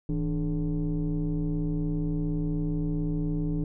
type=tone with frequency modulation; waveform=sine; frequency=161.6 Hz; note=E3; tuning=34 cents flat; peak=-24 dBFS; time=0.09-3.64 s; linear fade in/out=2 ms; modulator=133 Hz; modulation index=1.2; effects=tanh soft clip ceiling -21 dBFS